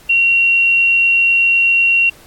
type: tone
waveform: sine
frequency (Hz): 2744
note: F7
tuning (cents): -31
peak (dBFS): -9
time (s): 0.09-2.1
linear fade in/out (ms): 10
effects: pink hiss -44 dBFS RMS until 2.26 s + AAC 64 kbps